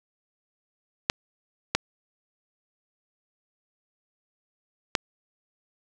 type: clicks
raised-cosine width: 0.2 ms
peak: -3 dBFS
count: 3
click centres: 1.099 / 1.75 / 4.952 s
effects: none